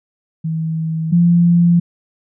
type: tone pair in turn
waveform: sine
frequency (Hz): 160.8 / 172.18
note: E3 / F3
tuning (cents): -43 / -24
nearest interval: minor second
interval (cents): 119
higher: second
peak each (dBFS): -17 / -8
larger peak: second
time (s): 0.44-1.12 / 1.12-1.8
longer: neither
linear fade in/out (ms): 10
effects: none